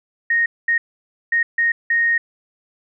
sine tone bursts at uneven times, 1860 Hz, A#6, 4 cents flat, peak -14 dBFS, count 5, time 0.3-0.46 / 0.68-0.78 / 1.32-1.43 / 1.58-1.72 / 1.9-2.18 s, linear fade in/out 5 ms, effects none

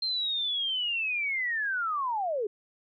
sine linear sweep, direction down, 4186 to 392 Hz, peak -27 dBFS, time 0.02-2.47 s, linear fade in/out 5 ms, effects none

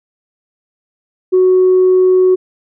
sine tone, 370 Hz, F#4, in tune, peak -5 dBFS, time 1.32-2.36 s, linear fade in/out 20 ms, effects tanh soft clip ceiling -3 dBFS

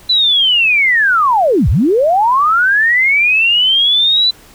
sine linear two-way sweep, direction down then up, 4024 to 49 to 4024 Hz, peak -8 dBFS, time 0.09-4.31 s, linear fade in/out 10 ms, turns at 1.69 s, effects pink hiss -42 dBFS RMS until 4.54 s

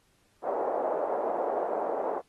pink band-pass noise, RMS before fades -30 dBFS, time 0.42-2.22 s, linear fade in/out 50 ms, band 460 to 810 Hz, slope 24 dB/octave, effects pink hiss -68 dBFS RMS until 2.28 s + AAC 32 kbps

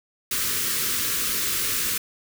white band-stop noise, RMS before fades -25 dBFS, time 0.31-1.98 s, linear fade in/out 5 ms, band 500 to 1100 Hz, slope 48 dB/octave, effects none

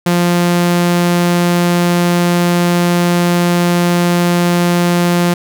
sawtooth tone, 174.61 Hz, F3, in tune, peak -6 dBFS, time 0.06-5.34 s, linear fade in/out 5 ms, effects none

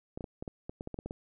clicks, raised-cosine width 2 ms, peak -25 dBFS, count 12, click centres 0.175 / 0.208 / 0.242 / 0.425 / 0.478 / 0.695 / 0.809 / 0.874 / 0.943 / 0.989 / 1.06 / 1.109 s, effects none

